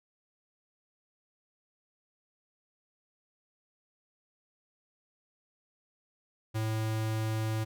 square tone, 110 Hz, A2, in tune, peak -30 dBFS, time 6.54-7.65 s, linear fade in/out 20 ms, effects none

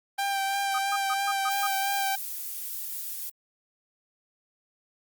sawtooth tone with vibrato, 788 Hz, G5, 9 cents sharp, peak -22 dBFS, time 0.18-2.16 s, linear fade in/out 10 ms, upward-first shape sine, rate 3 Hz, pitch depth 19 cents each way
sine tone bursts, 1244.5 Hz, D#6, in tune, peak -27 dBFS, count 6, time 0.74-1.672 s, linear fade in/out 10 ms, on 47 ms, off 130 ms
violet noise, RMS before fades -35 dBFS, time 1.5-3.3 s, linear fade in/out 10 ms
effects Opus 32 kbps

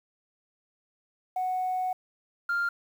sine tone pair in turn, 740 / 1396.9 Hz, F#5 / F6, 0 / 0 cents, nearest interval major seventh, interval 1100 cents, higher second, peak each -25 / -23 dBFS, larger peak second, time 1.36-1.93 / 2.49-2.69 s, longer first, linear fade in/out 5 ms, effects tanh soft clip ceiling -23 dBFS + 9-bit

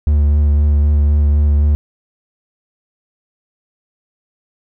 triangle tone with vibrato, 73.42 Hz, D2, in tune, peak -7 dBFS, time 0.07-1.75 s, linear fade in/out 0 ms, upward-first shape sine, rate 3.9 Hz, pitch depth 19 cents each way, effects none

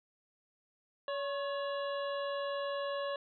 harmonic tone with a mistuned harmonic, 565 Hz, C#5, 33 cents sharp, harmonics 1 / 2 / 3 / 5 / 6 / 7, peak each -35 / -41 / -45 / -49 / -51 / -52 dBFS, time 1.08-3.16 s, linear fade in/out 2 ms, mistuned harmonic 2, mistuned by -59 cents, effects none

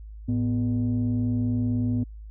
sine tone pair together, 108.53 / 246.9 Hz, A2 / B3, -23 / 0 cents, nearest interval octave + major second, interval 1423 cents, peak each -23 dBFS, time 0.28-2.04 s, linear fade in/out 10 ms, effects tanh soft clip ceiling -18 dBFS + added 53 Hz sine -38 dBFS peak until 2.3 s

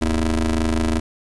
25% pulse ring-modulated tone, 82.41 Hz, E2, in tune, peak -11 dBFS, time 0.01-1 s, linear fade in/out 10 ms, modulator 152 Hz, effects resampled to 24000 Hz + 8-bit

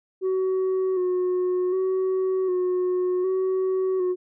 sine tone with vibrato, 370 Hz, F#4, in tune, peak -18 dBFS, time 0.21-4.16 s, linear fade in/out 50 ms, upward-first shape square, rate 0.66 Hz, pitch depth 29 cents each way, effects tanh soft clip ceiling -20 dBFS

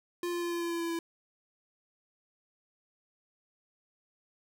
square tone with pitch steps, 349.5 / 347.3 / 345.1 / 342.9 / 340.7 / 338.6 / 336.4 / 334.3 Hz, F4 / F4 / F4 / F4 / F4 / E4 / E4 / E4, +1 / -10 / -21 / -32 / -43 / +46 / +35 / +24 cents, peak -32 dBFS, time 0.23-0.99 s, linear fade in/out 2 ms, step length 95 ms, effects none

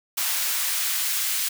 white noise with high-pass filter sweep, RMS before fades -25 dBFS, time 0.17-1.49 s, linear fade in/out 10 ms, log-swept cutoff 970 to 1800 Hz, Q 0.74, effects none

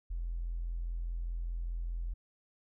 triangle tone with tanh clipping, 42.43 Hz, F1, 49 cents flat, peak -33 dBFS, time 0.1-2.14 s, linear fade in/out 10 ms, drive 2 dB, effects none

